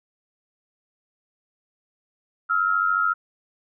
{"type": "tone pair together", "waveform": "sine", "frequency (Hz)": [1301, 1394.8], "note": ["E6", "F6"], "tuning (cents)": [-23, -3], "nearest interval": "minor second", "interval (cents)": 120, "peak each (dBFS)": [-22, -21], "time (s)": [2.49, 3.14], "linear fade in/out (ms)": 20, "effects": []}